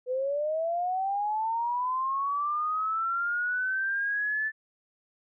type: linear sweep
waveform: sine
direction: up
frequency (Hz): 493.9 to 1760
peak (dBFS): -26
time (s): 0.06-4.52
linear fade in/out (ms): 50
effects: none